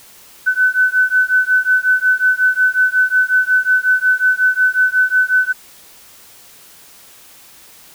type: beating tone pair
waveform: sine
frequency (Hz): 1506 / 1511.5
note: F#6 / F#6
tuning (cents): +30 / +36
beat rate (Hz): 5.5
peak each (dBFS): -14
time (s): 0.46-5.53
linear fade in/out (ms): 20
effects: white hiss -43 dBFS RMS until 7.94 s